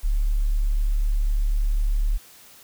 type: tone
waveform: sine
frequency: 36 Hz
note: D1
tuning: 34 cents flat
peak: -18 dBFS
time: 0.03-2.18 s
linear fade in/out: 20 ms
effects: white hiss -49 dBFS RMS until 2.63 s